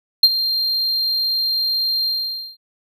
triangle tone with ADSR envelope, 4186 Hz, C8, in tune, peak -3 dBFS, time 0.23-2.57 s, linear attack 5 ms, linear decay 47 ms, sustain -13 dB, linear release 520 ms, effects none

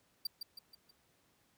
45% pulse tone with echo, 4699 Hz, D8, in tune, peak -33 dBFS, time 0.25-0.27 s, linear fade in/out 5 ms, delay 160 ms, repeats 4, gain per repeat -6 dB, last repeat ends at 0.91 s, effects pink hiss -72 dBFS RMS until 1.57 s + high-pass 80 Hz 12 dB/octave

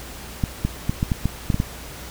clicks, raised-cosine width 5 ms, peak -7 dBFS, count 9, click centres 0.438 / 0.65 / 0.895 / 1.029 / 1.118 / 1.256 / 1.502 / 1.544 / 1.601 s, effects added 60 Hz sine -40 dBFS peak until 2.1 s + pink hiss -38 dBFS RMS until 2.1 s

